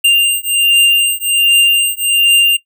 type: beating tone pair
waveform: square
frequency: 2792 / 2793.3 Hz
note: F7 / F7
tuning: -1 / 0 cents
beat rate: 1.3 Hz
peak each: -12 dBFS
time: 0.04-2.57 s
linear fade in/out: 10 ms
effects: noise-tail reverb RT60 0.1 s tail -19 dB re dry